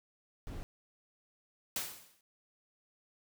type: noise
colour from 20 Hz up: brown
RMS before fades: -42 dBFS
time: 0.47-0.63 s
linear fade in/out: 0 ms
type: noise with exponential decay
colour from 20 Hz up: white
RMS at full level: -34 dBFS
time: 1.76-2.21 s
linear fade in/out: 2 ms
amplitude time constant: 97 ms
effects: none